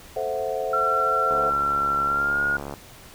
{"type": "chord", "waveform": "sine", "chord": "F# half-diminished seventh", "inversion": "first", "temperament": "equal", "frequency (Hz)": [440, 523.3, 659.3, 740], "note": ["A4", "C5", "E5", "F#5"], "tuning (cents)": [0, 0, 0, 0], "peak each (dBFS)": [-30, -28, -30, -31], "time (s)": [0.16, 1.5], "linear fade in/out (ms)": 5}
{"type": "tone with pitch glide", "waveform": "sine", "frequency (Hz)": [1357, 1432.7], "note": ["E6", "F6"], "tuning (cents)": [50, 44], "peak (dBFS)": -20, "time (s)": [0.73, 2.57], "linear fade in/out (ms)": 5, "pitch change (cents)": 94, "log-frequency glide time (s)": [2.05, 2.43]}
{"type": "click train", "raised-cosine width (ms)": 1, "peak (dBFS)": -19, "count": 102, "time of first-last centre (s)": [1.31, 2.739], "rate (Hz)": 70.7}
{"effects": ["pink hiss -46 dBFS RMS until 3.14 s"]}